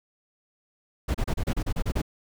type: noise bursts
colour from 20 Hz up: brown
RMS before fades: -25 dBFS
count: 10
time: 1.08-2.018 s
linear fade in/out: 10 ms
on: 65 ms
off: 32 ms
effects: none